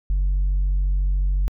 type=tone; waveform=sine; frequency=47 Hz; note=F#1; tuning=28 cents sharp; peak=-15 dBFS; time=0.1-1.48 s; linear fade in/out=0 ms; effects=tanh soft clip ceiling -16 dBFS